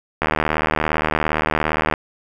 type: click train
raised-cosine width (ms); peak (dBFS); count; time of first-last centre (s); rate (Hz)
0.5; -3; 134; 0.22-1.938; 77.4
effects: 7-bit